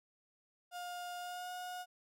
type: tone with pitch glide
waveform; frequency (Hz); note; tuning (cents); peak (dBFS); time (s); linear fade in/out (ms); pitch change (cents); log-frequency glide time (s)
35% pulse; 710 to 723.2; F5 to F#5; +28 to -40; -40; 0.71-1.86; 50; +32; 1.18-1.51
effects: none

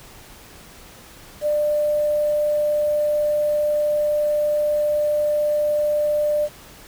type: tone with quantisation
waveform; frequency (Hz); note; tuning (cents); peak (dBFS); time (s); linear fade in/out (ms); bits
sine; 596; D5; +25; -17; 1.41-6.49; 50; 7
effects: pink hiss -44 dBFS RMS until 6.87 s

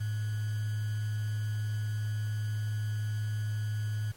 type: tone with sample-and-hold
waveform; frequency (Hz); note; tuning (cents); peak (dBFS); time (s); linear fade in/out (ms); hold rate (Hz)
sine; 106.8; G#2; +49; -29; 0-4.12; 10; 1575
effects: pink hiss -56 dBFS RMS until 4.16 s + MP3 64 kbps

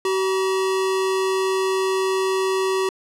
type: tone pair together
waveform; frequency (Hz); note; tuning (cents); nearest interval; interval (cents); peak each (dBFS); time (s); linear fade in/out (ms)
square; 380.6 / 959; F#4 / A#5; +49 / +49; octave + major third; 1600; -20 / -30; 0.05-2.89; 2
effects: low-pass 10000 Hz 12 dB/octave

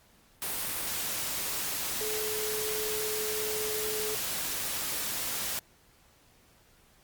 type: tone in noise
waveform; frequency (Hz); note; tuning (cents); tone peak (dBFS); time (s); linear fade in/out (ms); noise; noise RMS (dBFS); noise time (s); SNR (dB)
sine; 429.5; A4; -42; -34; 2.01-4.15; 0; white; -33; 0.42-5.59; -4
effects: pink hiss -62 dBFS RMS until 7.03 s + Opus 48 kbps

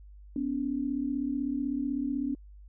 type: tone pair together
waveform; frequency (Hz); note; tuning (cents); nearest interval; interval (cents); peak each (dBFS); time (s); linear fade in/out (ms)
sine; 249.4 / 285.4; B3 / D4; +17 / -49; major second; 234; -32 / -30; 0.36-2.35; 2
effects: added 50 Hz sine -47 dBFS peak until 2.68 s

